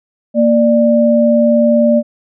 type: tone pair together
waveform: sine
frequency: 232.6 / 591.6 Hz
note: A#3 / D5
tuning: -4 / +13 cents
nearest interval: octave + major third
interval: 1617 cents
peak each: -10 dBFS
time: 0.34-2.03 s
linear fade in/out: 50 ms
effects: none